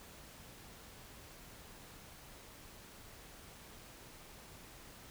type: silence
effects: pink hiss -55 dBFS RMS until 5.1 s